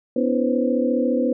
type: tone cluster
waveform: sine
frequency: 248.5 / 283.2 / 325.5 / 499.7 / 534 Hz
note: B3 / C#4 / E4 / B4 / C5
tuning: +11 / +37 / -22 / +20 / +35 cents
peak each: -21 / -26 / -27 / -23 / -26 dBFS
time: 0.16-1.33 s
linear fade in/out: 5 ms
effects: none